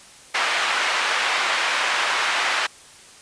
white band-pass noise, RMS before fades -22 dBFS, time 0.34-2.67 s, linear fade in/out 10 ms, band 830 to 2300 Hz, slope 12 dB/octave, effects white hiss -46 dBFS RMS until 3.21 s + resampled to 22050 Hz

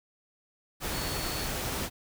sine tone in noise, 4413 Hz, C#8, 9 cents flat, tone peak -40 dBFS, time 0.9-1.49 s, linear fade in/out 50 ms, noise pink, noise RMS -33 dBFS, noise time 0.8-1.9 s, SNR -10 dB, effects none

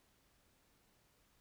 silence, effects pink hiss -73 dBFS RMS until 1.4 s

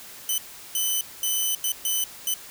5% pulse tone bursts at uneven times, 3022 Hz, F#7, 36 cents sharp, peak -14 dBFS, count 6, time 0.29-0.38 / 0.75-1.01 / 1.23-1.55 / 1.64-1.72 / 1.85-2.04 / 2.27-2.34 s, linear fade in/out 2 ms, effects white hiss -43 dBFS RMS until 2.5 s

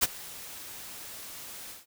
white noise with ADSR envelope, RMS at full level -21 dBFS, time 0.01-1.86 s, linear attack 24 ms, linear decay 28 ms, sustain -22 dB, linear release 160 ms, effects none

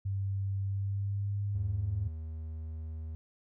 sine tone with pitch glide, 98 to 101.22 Hz, G2 to G#2, 0 to -44 cents, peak -30 dBFS, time 0.05-2.08 s, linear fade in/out 10 ms, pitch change +56 cents, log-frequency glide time 0.62-1.44 s
triangle tone, 79.4 Hz, D#2, 36 cents sharp, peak -35 dBFS, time 1.55-3.15 s, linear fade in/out 0 ms
effects none

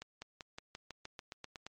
accelerating click train, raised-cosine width 0.2 ms, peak -27 dBFS, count 12, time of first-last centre 0.02-1.666 s, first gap 200 ms, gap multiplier 0.94, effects MP3 48 kbps

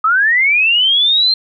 sine linear sweep, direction up, 1244.5 to 4186 Hz, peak -9 dBFS, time 0.04-1.34 s, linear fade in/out 5 ms, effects none

